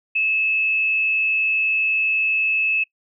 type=tone with frequency modulation; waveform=sine; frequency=2600 Hz; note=E7; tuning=24 cents flat; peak=-17 dBFS; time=0.15-2.84 s; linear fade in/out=10 ms; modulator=148 Hz; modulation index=0.27; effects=noise-tail reverb RT60 0.1 s tail -22 dB re dry